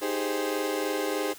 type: chord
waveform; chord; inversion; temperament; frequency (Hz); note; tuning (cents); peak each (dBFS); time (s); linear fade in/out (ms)
35% pulse; Ab major seventh; second; equal; 311.1 / 392 / 415.3 / 523.3; Eb4 / G4 / Ab4 / C5; 0 / 0 / 0 / 0; -31; 0.01-1.34; 20
effects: white hiss -47 dBFS RMS until 1.38 s